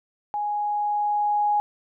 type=tone with level ramp; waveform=sine; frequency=830.6 Hz; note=G#5; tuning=in tune; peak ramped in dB=-24 to -18 dBFS; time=0.34-1.6 s; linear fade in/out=0 ms; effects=none